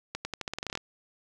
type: accelerating click train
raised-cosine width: 0.2 ms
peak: -16 dBFS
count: 13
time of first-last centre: 0.15-0.775 s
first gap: 100 ms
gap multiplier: 0.87
effects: none